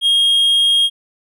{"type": "tone", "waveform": "triangle", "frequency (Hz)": 3251, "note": "G#7", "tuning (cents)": -38, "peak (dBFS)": -9, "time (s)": [0.01, 0.9], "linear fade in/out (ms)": 50, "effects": []}